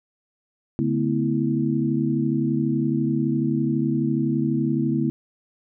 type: tone cluster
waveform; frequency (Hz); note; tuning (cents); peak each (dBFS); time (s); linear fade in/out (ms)
sine; 143.2 / 221.1 / 253 / 327.6; D3 / A3 / B3 / E4; -43 / +9 / +42 / -11; -25; 0.79-5.1; 0
effects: none